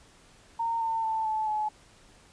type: tone with pitch steps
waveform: sine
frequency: 919 / 902.2 / 885.6 / 869.4 / 853.5 Hz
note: A#5 / A5 / A5 / A5 / G#5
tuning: -25 / +43 / +11 / -21 / +47 cents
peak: -26 dBFS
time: 0.59-1.69 s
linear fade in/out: 10 ms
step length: 220 ms
effects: pink hiss -57 dBFS RMS until 2.32 s + resampled to 22050 Hz